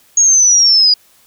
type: linear sweep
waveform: sine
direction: down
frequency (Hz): 6645 to 4859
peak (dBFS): -6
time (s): 0.17-0.94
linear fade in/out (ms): 5
effects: white hiss -50 dBFS RMS until 1.26 s